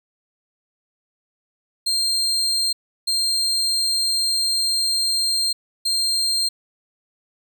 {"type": "tone bursts at uneven times", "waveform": "35% pulse", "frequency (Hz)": 4186, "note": "C8", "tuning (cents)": 0, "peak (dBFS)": -17, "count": 3, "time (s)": [[1.86, 2.73], [3.07, 5.53], [5.85, 6.49]], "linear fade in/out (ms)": 10, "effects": []}